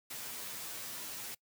white noise with comb filter, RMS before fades -43 dBFS, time 0.1-1.35 s, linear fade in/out 10 ms, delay 11 ms, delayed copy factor -1, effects noise-tail reverb RT60 0.1 s tail -23 dB re dry + high-pass 80 Hz 12 dB/octave

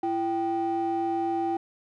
triangle ring-modulated tone, 559 Hz, C#5, 14 cents sharp, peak -18 dBFS, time 0.03-1.57 s, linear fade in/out 5 ms, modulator 222 Hz, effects tanh soft clip ceiling -20 dBFS

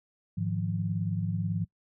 sine tone cluster, 105.1 / 156.3 / 174.7 Hz, G#2 / D#3 / F3, +21 / +8 / +1 cents, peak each -31 / -34 / -31 dBFS, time 0.37-1.65 s, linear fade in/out 10 ms, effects noise-tail reverb RT60 0.1 s tail -24 dB re dry

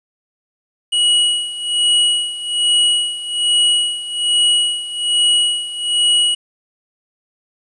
square tone with tremolo, 2914 Hz, F#7, 27 cents flat, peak -11 dBFS, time 0.92-6.35 s, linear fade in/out 10 ms, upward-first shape sine, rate 1.2 Hz, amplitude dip 80%, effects resampled to 24000 Hz + 8-bit

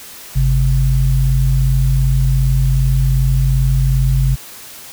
sine tone pair together, 49.96 / 132.6 Hz, G1 / C3, +34 / +23 cents, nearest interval octave + perfect fourth, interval 1689 cents, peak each -13 dBFS, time 0.35-4.36 s, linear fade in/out 20 ms, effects white hiss -35 dBFS RMS until 4.92 s

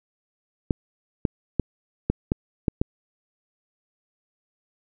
clicks, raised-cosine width 3 ms, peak -7 dBFS, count 7, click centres 0.708 / 1.252 / 1.597 / 2.1 / 2.319 / 2.682 / 2.815 s, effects none

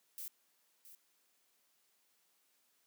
violet noise with echo, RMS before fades -45 dBFS, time 0.18-0.28 s, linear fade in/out 0 ms, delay 670 ms, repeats 1, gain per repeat -12 dB, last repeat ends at 0.95 s, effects white hiss -75 dBFS RMS until 2.86 s + high-pass 200 Hz 12 dB/octave

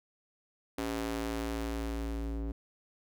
sawtooth ring-modulated tone, 111.9 Hz, A2, 30 cents sharp, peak -26 dBFS, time 0.78-2.52 s, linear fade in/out 5 ms, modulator 168 Hz, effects none

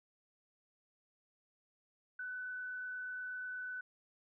sine tone with frequency modulation, 1499 Hz, F#6, 22 cents sharp, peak -40 dBFS, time 2.19-3.81 s, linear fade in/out 5 ms, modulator 28.3 Hz, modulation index 0.42, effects none

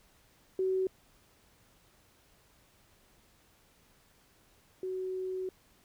sine tone pair in turn, 376.8 / 373.3 Hz, F#4 / F#4, +32 / +15 cents, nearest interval unison, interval 17 cents, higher first, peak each -27 / -33 dBFS, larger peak first, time 0.59-0.87 / 4.83-5.49 s, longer second, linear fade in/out 2 ms, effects pink hiss -65 dBFS RMS until 5.84 s

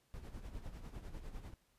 brown noise with tremolo, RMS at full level -45 dBFS, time 0.14-1.54 s, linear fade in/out 0 ms, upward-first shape sine, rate 10 Hz, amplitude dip 65%, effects pink hiss -75 dBFS RMS until 1.78 s + resampled to 32000 Hz

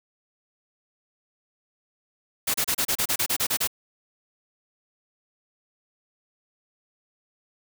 white noise bursts, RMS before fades -24 dBFS, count 12, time 2.47-3.675 s, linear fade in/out 10 ms, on 72 ms, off 31 ms, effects none

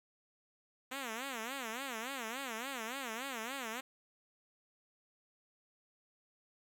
5% pulse tone with vibrato, 246.9 Hz, B3, in tune, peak -28 dBFS, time 0.91-3.81 s, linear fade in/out 10 ms, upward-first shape sine, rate 3.5 Hz, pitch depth 210 cents each way, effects none

